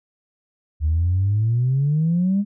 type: exponential sweep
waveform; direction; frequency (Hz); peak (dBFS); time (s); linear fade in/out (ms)
sine; up; 74 to 207.7; -15; 0.8-2.45; 50
effects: tanh soft clip ceiling -12 dBFS